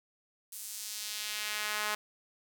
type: tone with high-pass filter sweep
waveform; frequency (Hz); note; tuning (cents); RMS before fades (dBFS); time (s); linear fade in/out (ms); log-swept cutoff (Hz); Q
sawtooth; 211; G#3; +28; -37; 0.52-1.95; 5; 9500 to 1100; 0.98
effects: none